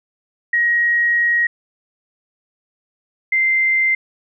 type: tone pair in turn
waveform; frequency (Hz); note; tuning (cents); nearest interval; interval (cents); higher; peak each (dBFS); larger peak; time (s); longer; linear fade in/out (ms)
sine; 1891 / 2084; A#6 / C7; +24 / -7; major second; 169; second; -13; neither; 0.53-1.47 / 3.32-3.95; first; 5
effects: none